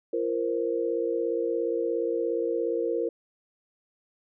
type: chord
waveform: sine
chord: F suspended fourth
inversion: none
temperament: equal with one note detuned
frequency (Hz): 341.1 / 466.2 / 523.3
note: F4 / Bb4 / C5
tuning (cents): -41 / 0 / 0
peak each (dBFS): -30 / -27 / -32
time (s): 0.13-3.09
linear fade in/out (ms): 5
effects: none